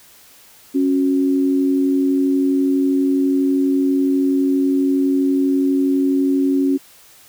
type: tone pair together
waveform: sine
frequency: 275.4 / 367.6 Hz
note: C#4 / F#4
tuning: -11 / -11 cents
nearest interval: perfect fourth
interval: 500 cents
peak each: -14 / -22 dBFS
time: 0.74-6.78 s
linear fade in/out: 20 ms
effects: white hiss -47 dBFS RMS until 7.28 s